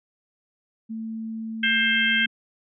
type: tone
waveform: sine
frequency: 223 Hz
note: A3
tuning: 23 cents sharp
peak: -29 dBFS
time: 0.89-2.27 s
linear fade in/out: 20 ms
type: harmonic tone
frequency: 529 Hz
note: C5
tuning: 19 cents sharp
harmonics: 3 / 4 / 5 / 6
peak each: -22 / -24 / -28 / -25 dBFS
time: 1.63-2.26 s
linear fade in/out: 5 ms
effects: none